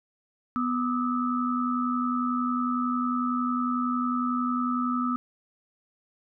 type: tone cluster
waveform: sine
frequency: 247.6 / 1200 / 1291 Hz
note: B3 / D6 / E6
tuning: +5 / +37 / -37 cents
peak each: -26 / -32 / -30 dBFS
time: 0.56-5.16 s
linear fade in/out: 0 ms
effects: none